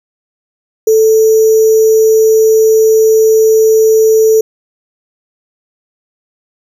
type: tone with sample-and-hold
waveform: sine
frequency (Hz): 440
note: A4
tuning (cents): 0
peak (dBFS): -4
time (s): 0.87-4.41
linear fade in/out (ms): 5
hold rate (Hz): 6300
effects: none